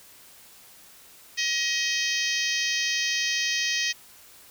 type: harmonic tone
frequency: 632 Hz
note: D#5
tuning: 27 cents sharp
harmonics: 3 / 4 / 5 / 6 / 7 / 8 / 9 / 10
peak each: -29 / -31 / -31 / -36 / -34 / -32 / -34 / -35 dBFS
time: 1.37-3.93 s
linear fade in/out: 20 ms
effects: white hiss -51 dBFS RMS until 4.5 s